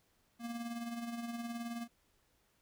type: tone with tremolo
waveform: square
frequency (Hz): 234.4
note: A#3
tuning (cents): +10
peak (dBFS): -38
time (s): 0.39-1.88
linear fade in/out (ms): 50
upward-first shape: sine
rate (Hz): 19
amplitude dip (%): 50
effects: pink hiss -74 dBFS RMS until 2.61 s